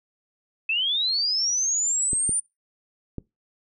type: linear sweep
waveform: sine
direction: up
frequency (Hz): 2558 to 9270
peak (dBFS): -21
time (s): 0.69-2.4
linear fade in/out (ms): 5
type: clicks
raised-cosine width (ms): 3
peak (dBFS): -18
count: 3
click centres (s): 2.132 / 2.293 / 3.183
effects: noise-tail reverb RT60 0.2 s tail -22 dB re dry